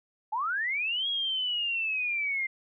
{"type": "linear two-way sweep", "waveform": "sine", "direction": "up then down", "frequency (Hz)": [815, 3322, 2088], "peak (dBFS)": -27, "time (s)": [0.32, 2.47], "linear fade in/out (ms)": 10, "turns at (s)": 1.08, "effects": []}